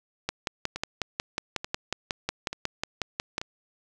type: two click trains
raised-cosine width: 0.2 ms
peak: -16 / -10 dBFS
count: 4 / 18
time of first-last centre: 0.76-3.415 / 0.29-3.381 s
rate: 1.13 / 5.5 Hz
effects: none